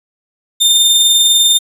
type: tone with tremolo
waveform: sawtooth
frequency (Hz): 3616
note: A7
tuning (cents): +47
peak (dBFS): -3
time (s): 0.6-1.59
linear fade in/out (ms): 20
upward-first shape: sine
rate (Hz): 20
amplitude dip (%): 30
effects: resampled to 32000 Hz